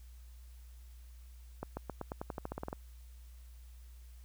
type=accelerating click train; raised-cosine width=1 ms; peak=-24 dBFS; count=14; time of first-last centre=1.63-2.729 s; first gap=140 ms; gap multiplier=0.91; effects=added 60 Hz sine -50 dBFS peak until 4.24 s + white hiss -67 dBFS RMS until 4.24 s